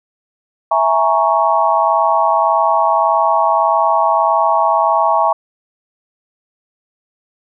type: chord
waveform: sine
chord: A# half-diminished seventh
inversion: second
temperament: equal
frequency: 659.3 / 830.6 / 932.3 / 1108.7 Hz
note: E5 / G#5 / A#5 / C#6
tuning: 0 / 0 / 0 / 0 cents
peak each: -16 dBFS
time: 0.71-5.33 s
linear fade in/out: 5 ms
effects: none